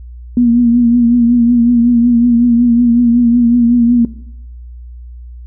sine tone with vibrato, 238.1 Hz, A#3, 37 cents sharp, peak -6 dBFS, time 0.37-4.05 s, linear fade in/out 2 ms, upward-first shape triangle, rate 5.4 Hz, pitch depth 55 cents each way, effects noise-tail reverb RT60 0.8 s tail -18 dB re dry + added 60 Hz sine -28 dBFS peak until 5.46 s

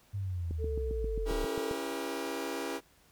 sine linear sweep, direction down, 101.8 to 32.7 Hz, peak -32 dBFS, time 0.13-1.46 s, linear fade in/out 20 ms
click train, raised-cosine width 3 ms, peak -27 dBFS, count 10, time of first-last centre 0.51-1.712 s, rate 7.49 Hz
sine tone, 443 Hz, A4, 12 cents sharp, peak -35 dBFS, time 0.58-1.77 s, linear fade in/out 50 ms
sawtooth chord, C# diminished seventh, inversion none, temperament just, 277.2 / 332.6 / 399.1 / 479 Hz, C#4 / E4 / G4 / Bb4, 0 / +16 / +31 / +47 cents, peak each -36 dBFS, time 1.25-2.81 s, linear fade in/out 50 ms
effects pink hiss -64 dBFS RMS until 3.11 s

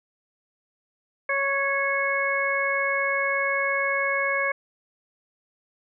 harmonic tone with a mistuned harmonic, 554.4 Hz, C#5, in tune, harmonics 1 / 2 / 3 / 4, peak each -28 / -29 / -27 / -26 dBFS, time 1.29-4.52 s, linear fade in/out 5 ms, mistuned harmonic 4, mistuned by -20 cents, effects none

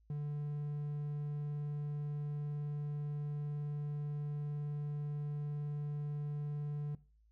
triangle tone with vibrato, 146.83 Hz, D3, in tune, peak -34 dBFS, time 0.1-6.95 s, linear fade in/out 2 ms, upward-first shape triangle, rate 20 Hz, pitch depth 14 cents each way, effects noise-tail reverb RT60 0.4 s tail -20 dB re dry + added 54 Hz sine -65 dBFS peak until 7.31 s

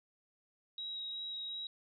sine tone with vibrato, 3829 Hz, A#7, 46 cents sharp, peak -39 dBFS, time 0.78-1.67 s, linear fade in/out 2 ms, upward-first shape sine, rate 2.7 Hz, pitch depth 9 cents each way, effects none

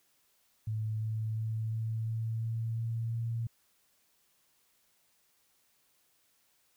sine tone with pitch steps, 109.1 / 109.99 / 110.88 / 111.78 / 112.69 / 113.6 / 114.52 / 115.45 Hz, A2 / A2 / A2 / A2 / A2 / A#2 / A#2 / A#2, -14 / 0 / +14 / +28 / +42 / -44 / -30 / -16 cents, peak -31 dBFS, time 0.67-3.47 s, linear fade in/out 5 ms, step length 350 ms, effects white hiss -71 dBFS RMS until 6.76 s

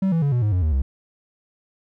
triangle tone with pitch steps, 191.8 / 165.05 / 142.04 / 122.23 / 105.19 / 90.52 / 77.9 / 67.03 Hz, G3 / E3 / C#3 / B2 / G#2 / F#2 / D#2 / C2, -37 / +2 / +43 / -17 / +23 / -37 / +3 / +42 cents, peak -15 dBFS, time 0.02-0.82 s, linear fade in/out 5 ms, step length 100 ms, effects none

